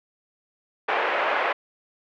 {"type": "band-pass noise", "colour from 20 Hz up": "pink", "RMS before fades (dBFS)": -24, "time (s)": [0.88, 1.53], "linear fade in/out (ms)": 10, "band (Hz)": [490, 2400], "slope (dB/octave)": 24, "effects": []}